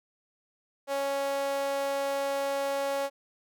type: tone with high-pass filter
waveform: sawtooth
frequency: 277.2 Hz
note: C#4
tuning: in tune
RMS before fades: -30 dBFS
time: 0.87-3.1 s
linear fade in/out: 50 ms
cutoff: 610 Hz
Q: 3.9
effects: none